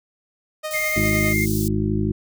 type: tone with tremolo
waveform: sawtooth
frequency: 619 Hz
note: D#5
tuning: 9 cents flat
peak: -21 dBFS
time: 0.63-1.34 s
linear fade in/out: 20 ms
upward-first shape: sine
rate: 9.8 Hz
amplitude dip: 40%
type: band-stop noise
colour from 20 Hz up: white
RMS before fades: -31 dBFS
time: 0.71-1.68 s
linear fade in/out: 0 ms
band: 150 to 4500 Hz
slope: 24 dB/octave
type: tone with vibrato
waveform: triangle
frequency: 2113 Hz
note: C7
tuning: 16 cents sharp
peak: -20 dBFS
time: 0.73-1.46 s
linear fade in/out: 20 ms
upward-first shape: sine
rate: 16 Hz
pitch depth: 12 cents each way
type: harmonic tone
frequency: 52.2 Hz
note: G#1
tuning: 10 cents sharp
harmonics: 1 / 2 / 3 / 4 / 6 / 7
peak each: -28 / -24 / -28 / -24 / -26 / -28 dBFS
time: 0.96-2.12 s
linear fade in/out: 5 ms
effects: none